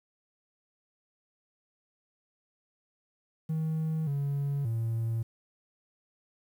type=tone with pitch steps; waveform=triangle; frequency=158.5 / 141.2 / 113.9 Hz; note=D#3 / C#3 / A#2; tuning=+32 / +32 / -40 cents; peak=-25 dBFS; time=3.49-5.23 s; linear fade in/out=10 ms; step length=580 ms; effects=tanh soft clip ceiling -22 dBFS + 10-bit